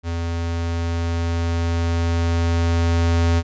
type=tone with level ramp; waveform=square; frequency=84.3 Hz; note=E2; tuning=39 cents sharp; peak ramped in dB=-23 to -15 dBFS; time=0.03-3.43 s; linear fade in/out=50 ms; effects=resampled to 16000 Hz